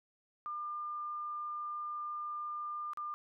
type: tone with dropouts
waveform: sine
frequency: 1201 Hz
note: D6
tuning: 38 cents sharp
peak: -37 dBFS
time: 0.46-3.14 s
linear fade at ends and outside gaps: 0 ms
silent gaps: 2.934-2.973 s
effects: none